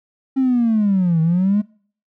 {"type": "linear two-way sweep", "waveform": "triangle", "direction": "down then up", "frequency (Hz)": [270, 158.4, 213.1], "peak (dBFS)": -10, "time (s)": [0.36, 1.62], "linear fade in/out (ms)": 20, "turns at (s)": 1.21, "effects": ["noise-tail reverb RT60 0.5 s tail -26 dB re dry", "tanh soft clip ceiling -10 dBFS"]}